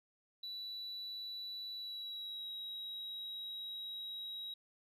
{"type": "tone with pitch glide", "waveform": "sine", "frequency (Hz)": [3951, 3836], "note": ["B7", "A#7"], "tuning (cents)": [0, 49], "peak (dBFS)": -40, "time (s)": [0.43, 4.54], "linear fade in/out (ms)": 5, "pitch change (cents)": -51, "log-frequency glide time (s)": [1.74, 2.5], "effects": ["tanh soft clip ceiling -40 dBFS"]}